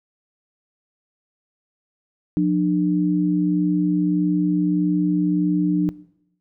sine tone pair together, 178.38 / 300 Hz, F3 / D4, +37 / +37 cents, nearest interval major sixth, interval 900 cents, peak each -19 / -18 dBFS, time 2.37-5.89 s, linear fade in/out 0 ms, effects noise-tail reverb RT60 0.8 s tail -21 dB re dry

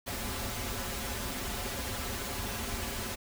pink noise with comb filter, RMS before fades -36 dBFS, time 0.06-3.16 s, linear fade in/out 20 ms, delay 6.4 ms, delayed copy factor -0.95, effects none

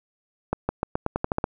accelerating click train, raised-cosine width 1 ms, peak -9 dBFS, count 10, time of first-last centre 0.53-1.441 s, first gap 160 ms, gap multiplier 0.88, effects none

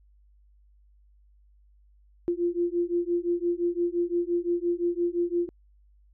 sine beating tone pair, 344.3 / 350.1 Hz, F4 / F4, -25 / +4 cents, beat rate 5.8 Hz, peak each -27 dBFS, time 2.28-5.49 s, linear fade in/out 0 ms, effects added 50 Hz sine -56 dBFS peak until 6.13 s

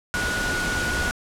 sine tone in noise, 1457 Hz, F#6, 27 cents flat, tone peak -25 dBFS, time 0.14-1.11 s, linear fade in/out 0 ms, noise pink, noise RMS -27 dBFS, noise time 0.14-1.11 s, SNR -1 dB, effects low-pass 9000 Hz 12 dB/octave

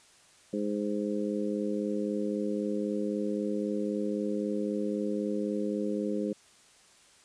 harmonic tone, 103.83 Hz, G#2, in tune, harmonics 2 / 3 / 4 / 5, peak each -32 / -34 / -35 / -36 dBFS, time 0.53-6.33 s, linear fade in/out 5 ms, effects white hiss -59 dBFS RMS until 7.24 s + resampled to 22050 Hz

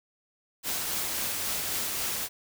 white noise with tremolo, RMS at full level -30 dBFS, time 0.63-2.29 s, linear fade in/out 50 ms, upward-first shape triangle, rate 3.7 Hz, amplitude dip 25%, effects none

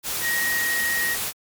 sine tone in noise, 1884 Hz, A#6, 18 cents sharp, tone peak -22 dBFS, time 0.21-1.17 s, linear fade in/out 50 ms, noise white, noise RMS -27 dBFS, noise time 0.03-1.33 s, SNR +2 dB, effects MP3 96 kbps

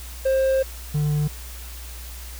triangle tone pair in turn, 531 / 149.01 Hz, C5 / D3, +25 / +25 cents, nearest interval octave + minor seventh, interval 2200 cents, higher first, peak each -15 / -17 dBFS, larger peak first, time 0.25-0.63 / 0.94-1.28 s, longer first, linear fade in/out 10 ms, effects added 60 Hz sine -35 dBFS peak until 2.39 s + white hiss -41 dBFS RMS until 2.39 s

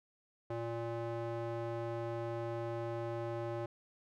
square tone with band-pass filter, 116.54 Hz, A#2, in tune, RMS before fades -39 dBFS, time 0.5-3.66 s, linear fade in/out 5 ms, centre 550 Hz, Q 1.1, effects none

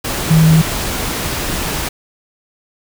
sine tone in noise, 159.8 Hz, D#3, 47 cents sharp, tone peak -6 dBFS, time 0.3-0.62 s, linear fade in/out 10 ms, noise pink, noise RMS -20 dBFS, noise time 0.04-1.89 s, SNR +11 dB, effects none

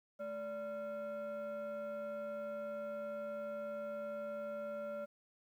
sine tone with frequency modulation, 580 Hz, D5, 22 cents flat, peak -38 dBFS, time 0.19-5.06 s, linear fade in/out 20 ms, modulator 797 Hz, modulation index 0.59, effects tanh soft clip ceiling -37 dBFS + 12-bit

